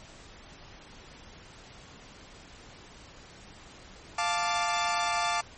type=chord; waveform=sawtooth; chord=D minor; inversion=first; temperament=equal; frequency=698.5 / 880 / 1174.7 Hz; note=F5 / A5 / D6; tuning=0 / 0 / 0 cents; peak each=-27 dBFS; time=4.18-5.41 s; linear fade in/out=5 ms; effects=pink hiss -50 dBFS RMS until 5.57 s + MP3 32 kbps